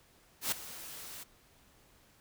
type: noise with ADSR envelope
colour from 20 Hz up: white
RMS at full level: -30 dBFS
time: 0.41-1.24 s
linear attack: 110 ms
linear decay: 6 ms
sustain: -16 dB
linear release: 14 ms
effects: pink hiss -64 dBFS RMS until 2.2 s